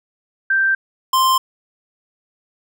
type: tone pair in turn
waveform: sine / square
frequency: 1568 / 1046.5 Hz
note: G6 / C6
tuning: 0 / 0 cents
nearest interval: perfect fifth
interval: 700 cents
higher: first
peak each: -13 dBFS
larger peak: neither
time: 0.5-0.75 / 1.13-1.38 s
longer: neither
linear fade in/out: 5 ms
effects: none